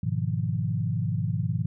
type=chord; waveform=sine; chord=F half-diminished seventh; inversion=first; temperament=equal; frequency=103.83 / 123.47 / 155.56 / 174.61 Hz; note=Ab2 / Cb3 / Eb3 / F3; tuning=0 / 0 / 0 / 0 cents; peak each=-29 / -29 / -30 / -32 dBFS; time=0.03-1.66 s; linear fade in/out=5 ms; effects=none